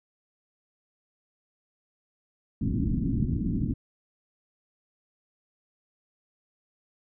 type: low-pass noise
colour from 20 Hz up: white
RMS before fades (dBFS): -27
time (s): 2.61-3.74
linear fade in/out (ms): 5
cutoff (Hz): 290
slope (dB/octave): 48
effects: none